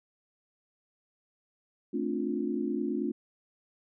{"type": "chord", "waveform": "sine", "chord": "D minor seventh", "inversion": "second", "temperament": "just", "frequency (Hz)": [220.2, 264.3, 293.7, 352.4], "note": ["A3", "C4", "D4", "F4"], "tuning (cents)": [2, 18, 0, 16], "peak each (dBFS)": -34, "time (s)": [1.93, 3.12], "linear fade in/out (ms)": 10, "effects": []}